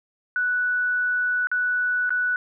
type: tone with dropouts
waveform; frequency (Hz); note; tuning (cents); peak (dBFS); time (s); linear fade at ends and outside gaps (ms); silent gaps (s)
sine; 1480; F#6; 0; -20; 0.36-2.36; 1; 1.471-1.515 / 2.094-2.105
effects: none